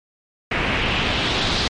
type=noise with low-pass filter sweep; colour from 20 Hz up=pink; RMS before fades=-21 dBFS; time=0.51-1.68 s; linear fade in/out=5 ms; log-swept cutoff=2300 to 4300 Hz; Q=2.6; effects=MP3 48 kbps